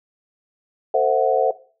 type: chord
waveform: sine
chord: F# half-diminished seventh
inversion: first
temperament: equal with one note detuned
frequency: 449.2 / 523.3 / 659.3 / 740 Hz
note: A4 / C5 / E5 / F#5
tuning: +36 / 0 / 0 / 0 cents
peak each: -20 dBFS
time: 0.94-1.51 s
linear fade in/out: 5 ms
effects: noise-tail reverb RT60 0.4 s tail -17 dB re dry